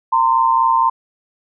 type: tone pair together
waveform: sine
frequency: 916 / 1040 Hz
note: A#5 / C6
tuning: -31 / -11 cents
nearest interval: major second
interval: 220 cents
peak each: -14 dBFS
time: 0.12-0.9 s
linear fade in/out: 10 ms
effects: none